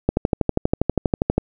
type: click train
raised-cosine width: 2 ms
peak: -3 dBFS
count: 17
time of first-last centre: 0.09-1.38 s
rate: 12.4 Hz
effects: none